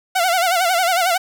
sawtooth tone with vibrato, 715 Hz, F5, 41 cents sharp, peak -11 dBFS, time 0.15-1.18 s, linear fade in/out 10 ms, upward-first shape sine, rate 11 Hz, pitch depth 110 cents each way, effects 7-bit

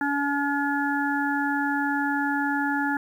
harmonic tone, 284.4 Hz, C#4, 45 cents sharp, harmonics 1 / 3 / 5 / 6, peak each -26 / -28 / -30 / -29 dBFS, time 0.01-2.97 s, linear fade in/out 2 ms, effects 9-bit

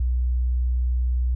sine tone, 61.7 Hz, B1, 1 cent flat, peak -19 dBFS, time 0-1.35 s, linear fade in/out 5 ms, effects none

